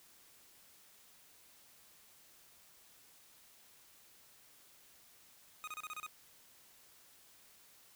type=tone bursts; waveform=25% pulse; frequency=1244.5 Hz; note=D#6; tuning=in tune; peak=-38 dBFS; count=7; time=5.64-6.064 s; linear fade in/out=0 ms; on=34 ms; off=31 ms; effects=white hiss -63 dBFS RMS until 7.95 s